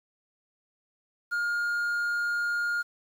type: tone with quantisation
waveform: triangle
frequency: 1418 Hz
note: F6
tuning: 26 cents sharp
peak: -24 dBFS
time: 1.31-2.83 s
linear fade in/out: 20 ms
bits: 9
effects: none